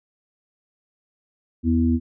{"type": "harmonic tone", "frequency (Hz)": 82, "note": "E2", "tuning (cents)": -9, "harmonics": [1, 3, 4], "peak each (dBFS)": [-21, -18, -27], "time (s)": [1.63, 2], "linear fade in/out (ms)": 50, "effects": []}